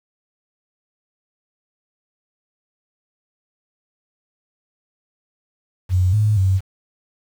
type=tone with pitch steps; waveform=sine; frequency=91.6 / 106.3 / 95.1 Hz; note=F#2 / G#2 / F#2; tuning=-17 / +41 / +48 cents; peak=-13 dBFS; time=5.89-6.61 s; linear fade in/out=50 ms; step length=240 ms; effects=7-bit